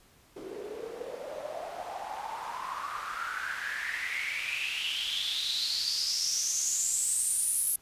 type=noise with band-pass filter sweep; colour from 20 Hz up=white; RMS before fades=-33 dBFS; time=0.36-7.76 s; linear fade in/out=5 ms; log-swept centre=360 to 11000 Hz; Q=7.9; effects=pink hiss -61 dBFS RMS until 7.81 s + resampled to 32000 Hz